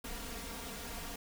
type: noise with comb filter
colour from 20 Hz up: pink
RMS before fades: -43 dBFS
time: 0.04-1.16 s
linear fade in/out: 5 ms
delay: 4.3 ms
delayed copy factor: +1
effects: none